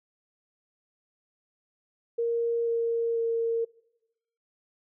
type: tone with pitch steps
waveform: sine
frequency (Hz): 466.5 / 463 / 459.5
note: A#4 / A#4 / A#4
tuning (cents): +1 / -12 / -25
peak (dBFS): -24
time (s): 2.18-3.65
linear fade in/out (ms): 10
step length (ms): 490
effects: noise-tail reverb RT60 1.0 s tail -23 dB re dry